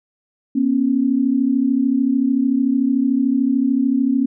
sine tone pair together, 240.3 / 273.8 Hz, B3 / C#4, -47 / -21 cents, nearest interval major second, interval 226 cents, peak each -18 / -16 dBFS, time 0.55-4.26 s, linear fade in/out 10 ms, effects none

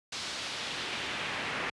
brown noise with band-pass filter sweep, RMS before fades -36 dBFS, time 0.12-1.7 s, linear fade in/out 5 ms, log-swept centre 4800 to 2000 Hz, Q 1.3, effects high-pass 80 Hz 12 dB/octave + resampled to 24000 Hz

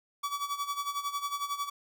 45% pulse tone with tremolo, 1143 Hz, D6, 47 cents flat, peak -29 dBFS, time 0.23-1.7 s, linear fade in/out 10 ms, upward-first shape sine, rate 11 Hz, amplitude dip 75%, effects none

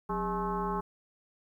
sine tone with frequency modulation, 630 Hz, D#5, 21 cents sharp, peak -29 dBFS, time 0.09-0.81 s, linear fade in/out 10 ms, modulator 224 Hz, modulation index 2.6, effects 11-bit

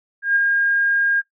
sine tone with ADSR envelope, 1618 Hz, G#6, 46 cents flat, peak -12 dBFS, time 0.22-1.22 s, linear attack 140 ms, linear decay 11 ms, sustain -3 dB, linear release 30 ms, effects noise-tail reverb RT60 0.1 s tail -17 dB re dry

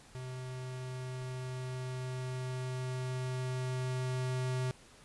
square tone with level ramp, 128.1 Hz, C3, 36 cents flat, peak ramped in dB -41 to -32 dBFS, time 0.15-4.71 s, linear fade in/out 0 ms, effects pink hiss -58 dBFS RMS until 5.04 s + resampled to 24000 Hz

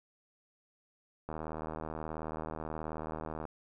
click train, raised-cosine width 1 ms, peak -25 dBFS, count 171, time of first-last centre 1.29-3.453 s, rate 78.6 Hz, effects none

